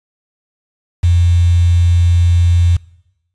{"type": "tone with quantisation", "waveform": "sine", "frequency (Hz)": 86.6, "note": "F2", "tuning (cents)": -14, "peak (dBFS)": -7, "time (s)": [1.03, 2.77], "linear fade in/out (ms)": 10, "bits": 5, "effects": ["noise-tail reverb RT60 0.9 s tail -23 dB re dry", "resampled to 22050 Hz"]}